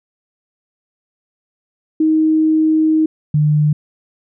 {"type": "tone pair in turn", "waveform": "sine", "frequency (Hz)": [314.3, 150.14], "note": ["D#4", "D3"], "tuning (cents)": [18, 39], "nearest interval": "octave + minor second", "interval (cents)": 1279, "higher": "first", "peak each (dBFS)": -10, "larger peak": "neither", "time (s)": [[2, 3.06], [3.34, 3.73]], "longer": "first", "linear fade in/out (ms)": 5, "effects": []}